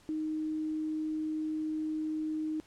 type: tone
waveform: sine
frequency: 311.1 Hz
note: D#4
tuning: in tune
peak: -31 dBFS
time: 0.09-2.6 s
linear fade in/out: 0 ms
effects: pink hiss -61 dBFS RMS until 2.66 s + low-pass 9000 Hz 12 dB/octave